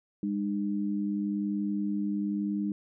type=tone pair together; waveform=sine; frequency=202.6 / 303.5 Hz; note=G#3 / D#4; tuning=-43 / -43 cents; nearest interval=perfect fifth; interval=700 cents; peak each=-29 / -32 dBFS; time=0.23-2.72 s; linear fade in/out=2 ms; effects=none